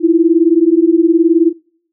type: beating tone pair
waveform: sine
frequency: 322.1 / 341.1 Hz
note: E4 / F4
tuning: -40 / -41 cents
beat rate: 19 Hz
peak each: -10 dBFS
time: 0-1.53 s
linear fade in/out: 50 ms
effects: noise-tail reverb RT60 0.6 s tail -22 dB re dry